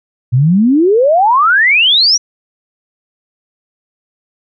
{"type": "exponential sweep", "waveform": "sine", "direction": "up", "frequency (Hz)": [116.6, 5920], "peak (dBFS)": -6, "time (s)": [0.32, 2.18], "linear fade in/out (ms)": 20, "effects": []}